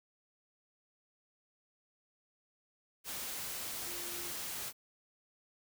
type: tone in noise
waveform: sine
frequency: 349.5 Hz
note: F4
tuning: 1 cent sharp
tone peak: -50 dBFS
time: 3.84-4.32 s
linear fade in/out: 50 ms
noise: white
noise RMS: -41 dBFS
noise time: 3.04-4.73 s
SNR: -12 dB
effects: none